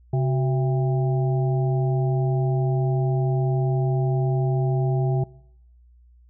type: harmonic tone with a mistuned harmonic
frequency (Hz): 133.1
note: C3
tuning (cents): +30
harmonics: 1 / 3 / 5 / 6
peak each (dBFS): -19 / -29 / -33 / -35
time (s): 0.13-5.24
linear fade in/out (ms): 5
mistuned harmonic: 3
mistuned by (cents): -110
effects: noise-tail reverb RT60 0.8 s tail -23 dB re dry + added 60 Hz sine -50 dBFS peak until 6.29 s